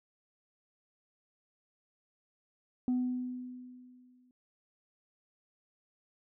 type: tone with exponential decay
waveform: sine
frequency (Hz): 250.5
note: B3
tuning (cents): +25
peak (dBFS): -24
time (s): 2.88-4.31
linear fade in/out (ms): 1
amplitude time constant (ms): 310
effects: tanh soft clip ceiling -25 dBFS